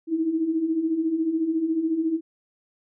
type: beating tone pair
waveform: sine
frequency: 311.1 / 325.1 Hz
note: D#4 / E4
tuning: 0 / -24 cents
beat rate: 14 Hz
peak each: -29 / -22 dBFS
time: 0.07-2.21 s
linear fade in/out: 50 ms
effects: none